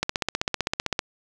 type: click train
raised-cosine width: 0.2 ms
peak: -6 dBFS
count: 16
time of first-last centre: 0.03-0.992 s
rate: 15.6 Hz
effects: none